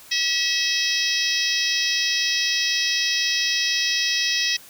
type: harmonic tone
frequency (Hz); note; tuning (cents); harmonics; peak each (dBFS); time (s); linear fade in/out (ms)
646; E5; -35; 3 / 4 / 5 / 6 / 7 / 8 / 9; -27 / -27 / -28 / -27 / -31 / -25 / -30; 0.11-4.57; 10
effects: white hiss -46 dBFS RMS until 4.69 s